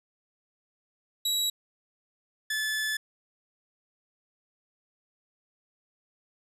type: tone pair in turn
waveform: sawtooth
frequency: 3885 / 1734.2 Hz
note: B7 / A6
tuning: -29 / -26 cents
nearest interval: octave + major second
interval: 1397 cents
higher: first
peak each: -22 / -24 dBFS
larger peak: first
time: 1.25-1.5 / 2.5-2.97 s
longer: second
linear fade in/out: 5 ms
effects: resampled to 32000 Hz + 10-bit